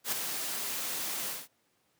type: noise with ADSR envelope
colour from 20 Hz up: white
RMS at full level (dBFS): -29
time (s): 0.04-1.48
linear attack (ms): 83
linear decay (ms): 4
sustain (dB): -6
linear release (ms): 200
effects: pink hiss -72 dBFS RMS until 1.99 s + high-pass 150 Hz 12 dB/octave